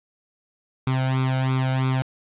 sawtooth tone with flanger, 130.81 Hz, C3, in tune, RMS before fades -22 dBFS, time 0.87-2.02 s, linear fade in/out 0 ms, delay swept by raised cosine 0.84 to 1.36 ms, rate 3 Hz, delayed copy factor +0.95, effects resampled to 8000 Hz + 9-bit

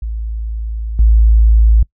sine tone with level steps, 55 Hz, A1, in tune, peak -18 / -5 dBFS, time 0.02-1.83 s, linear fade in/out 5 ms, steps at 0.99 s, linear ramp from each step 2 ms, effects noise-tail reverb RT60 0.1 s tail -24 dB re dry

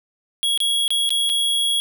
square tone with dropouts, 3322 Hz, G#7, in tune, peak -18 dBFS, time 0.43-1.8 s, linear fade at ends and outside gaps 0 ms, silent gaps 0.576-0.603 / 0.879-0.905 / 1.092-1.105 / 1.293-1.298 s, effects none

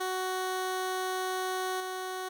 15% pulse tone with level steps, 372.2 Hz, F#4, 10 cents sharp, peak -24 / -28 dBFS, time 0-2.29 s, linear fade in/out 10 ms, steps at 1.8 s, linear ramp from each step 5 ms, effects none

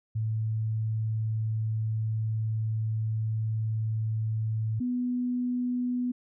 sine tone pair in turn, 110.1 / 247.2 Hz, A2 / B3, +2 / +2 cents, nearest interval octave + major second, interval 1400 cents, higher second, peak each -26 dBFS, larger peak neither, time 0.15-4.8 / 4.8-6.12 s, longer first, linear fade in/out 10 ms, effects none

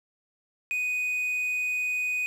triangle tone with quantisation, 2489 Hz, D#7, in tune, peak -24 dBFS, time 0.71-2.26 s, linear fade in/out 0 ms, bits 9, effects none

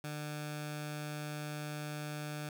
15% pulse tone with notch filter, 150 Hz, D3, 37 cents sharp, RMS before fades -41 dBFS, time 0.04-2.49 s, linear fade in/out 2 ms, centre 390 Hz, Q 1.1, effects none

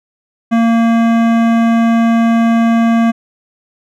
sine tone with hard clipping, 229.8 Hz, A#3, 25 cents flat, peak -10 dBFS, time 0.51-3.12 s, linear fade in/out 20 ms, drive 16 dB, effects none

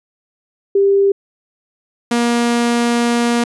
sine / sawtooth tone pair in turn, 396.1 / 237.2 Hz, G4 / A#3, +18 / +30 cents, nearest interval major sixth, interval 888 cents, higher first, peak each -9 dBFS, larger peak neither, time 0.75-1.12 / 2.11-3.44 s, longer second, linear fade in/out 5 ms, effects resampled to 24000 Hz

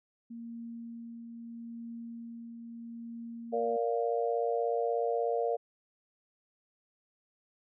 sine tone with tremolo, 232.4 Hz, A#3, 5 cents flat, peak -39 dBFS, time 0.3-3.77 s, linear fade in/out 10 ms, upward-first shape triangle, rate 0.77 Hz, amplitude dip 35%
sine chord, Bb major, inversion none, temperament just, 466.2 / 582.7 / 699.2 Hz, Bb4 / D5 / F5, 0 / -14 / +2 cents, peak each -30 / -35 / -33 dBFS, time 3.52-5.57 s, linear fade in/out 20 ms
effects none

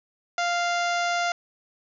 harmonic tone, 697 Hz, F5, 4 cents flat, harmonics 1 / 2 / 3 / 4 / 5 / 6 / 7 / 8 / 9 / 10, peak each -25 / -28 / -32 / -37 / -38 / -41 / -39 / -43 / -41 / -45 dBFS, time 0.38-1.32 s, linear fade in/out 2 ms, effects none

